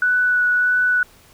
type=tone with vibrato; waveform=sine; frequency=1480 Hz; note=F#6; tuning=in tune; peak=-14 dBFS; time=0.02-1.03 s; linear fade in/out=2 ms; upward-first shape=sine; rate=1.6 Hz; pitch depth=11 cents each way; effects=pink hiss -50 dBFS RMS until 1.33 s